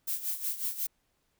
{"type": "noise with tremolo", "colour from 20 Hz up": "violet", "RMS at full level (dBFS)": -31, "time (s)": [0.07, 0.87], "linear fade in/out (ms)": 10, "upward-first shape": "sine", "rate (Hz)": 5.5, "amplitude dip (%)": 75, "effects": ["pink hiss -75 dBFS RMS until 1.39 s"]}